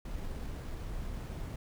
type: noise with sample-and-hold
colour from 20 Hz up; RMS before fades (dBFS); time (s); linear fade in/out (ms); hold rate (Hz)
brown; -39; 0.05-1.56; 5; 8820
effects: none